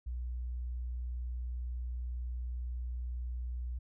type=tone; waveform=sine; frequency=61 Hz; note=B1; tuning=21 cents flat; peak=-35 dBFS; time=0.06-3.79 s; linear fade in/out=10 ms; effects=none